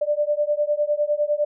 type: beating tone pair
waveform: sine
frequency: 587.3 / 597.2 Hz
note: D5 / D5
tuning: 0 / +29 cents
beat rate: 9.9 Hz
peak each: -22 dBFS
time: 0.01-1.45 s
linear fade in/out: 10 ms
effects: none